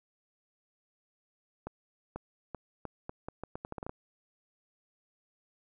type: accelerating click train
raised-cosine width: 1 ms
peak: -24 dBFS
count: 14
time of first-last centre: 1.67-3.894 s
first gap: 490 ms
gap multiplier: 0.79
effects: none